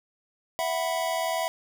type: chord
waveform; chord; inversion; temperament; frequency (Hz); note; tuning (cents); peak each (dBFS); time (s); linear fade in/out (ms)
square; E suspended second; none; equal; 659.3 / 740 / 987.8; E5 / F#5 / B5; 0 / 0 / 0; -29 / -32 / -33; 0.59-1.48; 0
effects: none